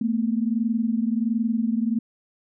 sine tone pair together, 221.7 / 243.1 Hz, A3 / B3, +13 / -27 cents, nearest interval major second, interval 160 cents, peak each -22 / -25 dBFS, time 0.01-1.99 s, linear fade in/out 5 ms, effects none

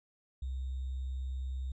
sine tone with sample-and-hold, 65.1 Hz, C2, 8 cents flat, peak -34 dBFS, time 0.42-1.72 s, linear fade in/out 5 ms, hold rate 3675 Hz, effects resampled to 16000 Hz

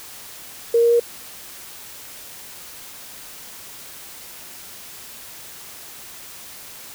sine tone with pitch steps, 466.2 / 469.4 / 472.7 Hz, A#4 / A#4 / A#4, 0 / +12 / +24 cents, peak -12 dBFS, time 0.74-0.998 s, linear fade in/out 5 ms, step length 86 ms, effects white hiss -39 dBFS RMS until 6.94 s

